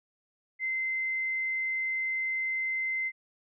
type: tone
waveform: sine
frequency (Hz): 2070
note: C7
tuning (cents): -19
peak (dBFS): -28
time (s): 0.59-3.12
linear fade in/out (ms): 50
effects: none